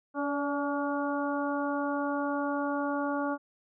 harmonic tone with a mistuned harmonic, 284.5 Hz, C#4, 45 cents sharp, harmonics 1 / 2 / 3 / 4 / 5, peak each -31 / -34 / -36 / -37 / -38 dBFS, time 0.14-3.38 s, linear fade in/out 50 ms, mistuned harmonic 2, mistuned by +25 cents, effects none

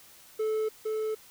triangle tone with echo, 435 Hz, A4, 20 cents flat, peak -24 dBFS, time 0.39-0.69 s, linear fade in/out 10 ms, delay 460 ms, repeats 1, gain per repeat -2 dB, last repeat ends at 1.15 s, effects white hiss -54 dBFS RMS until 1.3 s

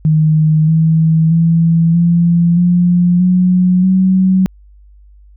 sine tone with pitch steps, 155.56 / 160.49 / 165.57 / 170.82 / 176.23 / 181.81 / 187.58 Hz, D#3 / E3 / E3 / F3 / F3 / F#3 / F#3, 0 / -46 / +8 / -38 / +16 / -30 / +24 cents, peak -7 dBFS, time 0.05-4.46 s, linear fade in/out 0 ms, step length 630 ms, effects added 50 Hz sine -39 dBFS peak until 5.36 s

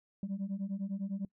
sine beating tone pair, 190.2 / 200.1 Hz, F#3 / G3, +48 / +36 cents, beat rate 9.9 Hz, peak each -36 / -35 dBFS, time 0.23-1.25 s, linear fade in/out 2 ms, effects noise-tail reverb RT60 0.1 s tail -25 dB re dry + tanh soft clip ceiling -31 dBFS

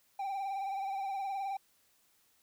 triangle tone with vibrato, 784 Hz, G5, in tune, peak -32 dBFS, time 0.19-1.57 s, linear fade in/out 5 ms, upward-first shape triangle, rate 19 Hz, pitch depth 55 cents each way, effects white hiss -70 dBFS RMS until 2.42 s

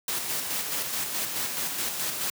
white noise with tremolo, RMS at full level -29 dBFS, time 0.08-2.3 s, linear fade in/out 2 ms, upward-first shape square, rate 4.7 Hz, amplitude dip 35%, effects high-pass 100 Hz 12 dB/octave

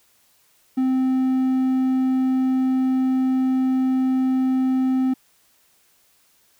triangle tone, 260 Hz, C4, 11 cents flat, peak -15 dBFS, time 0.77-5.14 s, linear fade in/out 10 ms, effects white hiss -60 dBFS RMS until 6.59 s

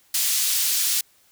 pink high-pass noise, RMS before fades -22 dBFS, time 0.14-1.01 s, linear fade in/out 5 ms, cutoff 4500 Hz, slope 12 dB/octave, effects white hiss -59 dBFS RMS until 1.31 s

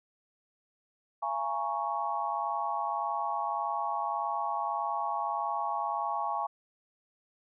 sine chord, Bb minor seventh, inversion second, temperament equal with one note detuned, 681.7 / 830.6 / 932.3 / 1108.7 Hz, F5 / Ab5 / Bb5 / Db6, -42 / 0 / 0 / 0 cents, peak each -37 / -33 / -37 / -34 dBFS, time 1.22-6.47 s, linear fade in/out 10 ms, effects none

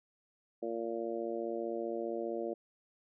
harmonic tone, 115.2 Hz, A#2, 20 cents flat, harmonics 2 / 3 / 4 / 5 / 6, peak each -45 / -38 / -40 / -40 / -45 dBFS, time 0.62-2.54 s, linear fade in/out 10 ms, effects none

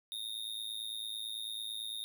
square tone with amplitude modulation, 3688 Hz, A#7, 19 cents flat, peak -35 dBFS, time 0.12-2.04 s, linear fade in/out 0 ms, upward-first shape sine, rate 109 Hz, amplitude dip 90%, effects none

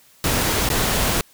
pink noise with dropouts, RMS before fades -20 dBFS, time 0.24-1.21 s, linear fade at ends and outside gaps 1 ms, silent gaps 0.69-0.701 s, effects white hiss -53 dBFS RMS until 1.33 s

